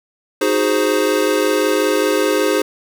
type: chord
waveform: square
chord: Ab dominant seventh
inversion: second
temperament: equal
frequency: 311.1 / 370 / 415.3 / 523.3 Hz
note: Eb4 / Gb4 / Ab4 / C5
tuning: 0 / 0 / 0 / 0 cents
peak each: -21 / -22 / -19 / -20 dBFS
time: 0.41-2.62 s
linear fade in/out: 5 ms
effects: none